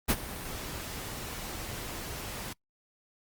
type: noise with ADSR envelope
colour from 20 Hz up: pink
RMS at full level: -22 dBFS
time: 0.08-2.53 s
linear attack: 23 ms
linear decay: 44 ms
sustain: -17 dB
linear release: 4 ms
effects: noise-tail reverb RT60 0.1 s tail -24 dB re dry + Opus 32 kbps